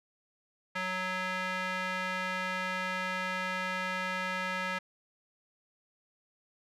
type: tone with band-pass filter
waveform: square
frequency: 185 Hz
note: F#3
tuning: in tune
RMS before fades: -34 dBFS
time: 0.75-4.79 s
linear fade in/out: 10 ms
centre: 1800 Hz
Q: 1.6
effects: none